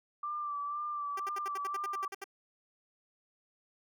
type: tone with vibrato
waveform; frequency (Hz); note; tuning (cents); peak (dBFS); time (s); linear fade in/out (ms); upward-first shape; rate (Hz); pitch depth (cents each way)
sine; 1174.7; D6; 0; -34; 0.23-2.08; 5; sine; 2; 35
type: tone bursts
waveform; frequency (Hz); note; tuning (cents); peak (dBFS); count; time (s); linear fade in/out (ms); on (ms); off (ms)
10% pulse; 392; G4; 0; -31; 12; 1.17-2.242; 5; 27; 68
effects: none